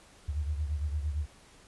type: beating tone pair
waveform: sine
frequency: 73.42 / 82.22 Hz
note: D2 / E2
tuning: 0 / -4 cents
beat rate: 8.8 Hz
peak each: -30 / -37 dBFS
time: 0.28-1.26 s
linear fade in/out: 10 ms
effects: pink hiss -57 dBFS RMS until 1.67 s + resampled to 24000 Hz